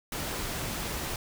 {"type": "noise", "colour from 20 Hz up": "pink", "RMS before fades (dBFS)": -34, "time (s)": [0.12, 1.16], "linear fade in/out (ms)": 2, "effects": []}